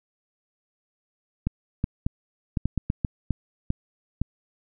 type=clicks; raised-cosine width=5 ms; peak=-11 dBFS; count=11; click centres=1.47 / 1.841 / 2.065 / 2.572 / 2.656 / 2.777 / 2.901 / 3.048 / 3.307 / 3.704 / 4.216 s; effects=none